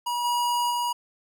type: tone with level steps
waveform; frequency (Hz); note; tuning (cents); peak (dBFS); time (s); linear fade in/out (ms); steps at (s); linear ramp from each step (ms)
square; 963; B5; -44; -26 / -23 / -25; 0.06-0.93; 10; 0.24 / 0.7; 10
effects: none